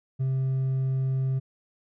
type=tone with hard clipping; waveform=sine; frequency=132.3 Hz; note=C3; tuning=20 cents sharp; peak=-24 dBFS; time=0.19-1.4 s; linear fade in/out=20 ms; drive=2 dB; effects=none